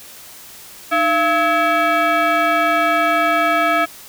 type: tone with frequency modulation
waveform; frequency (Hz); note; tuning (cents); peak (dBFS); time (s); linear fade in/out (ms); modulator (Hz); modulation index
sine; 306.2; D#4; -28; -12; 0.91-3.86; 20; 988; 1.9
effects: tanh soft clip ceiling -8 dBFS + white hiss -39 dBFS RMS until 4.08 s